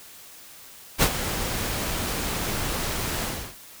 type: noise with ADSR envelope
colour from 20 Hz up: pink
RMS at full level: -17 dBFS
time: 0.98-3.56 s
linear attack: 45 ms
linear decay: 62 ms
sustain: -11 dB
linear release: 320 ms
effects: white hiss -46 dBFS RMS until 3.8 s